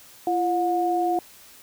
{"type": "tone pair together", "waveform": "sine", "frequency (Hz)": [341.5, 722], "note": ["F4", "F#5"], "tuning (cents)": [-39, -43], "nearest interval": "octave + minor second", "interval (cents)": 1296, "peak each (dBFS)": [-24, -22], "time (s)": [0.27, 1.19], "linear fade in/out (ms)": 2, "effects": ["white hiss -49 dBFS RMS until 1.62 s"]}